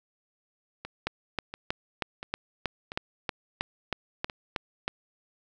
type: two click trains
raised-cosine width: 0.3 ms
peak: -21 / -12 dBFS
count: 6 / 13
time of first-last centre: 0.85-4.298 / 1.07-4.88 s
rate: 1.45 / 3.15 Hz
effects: none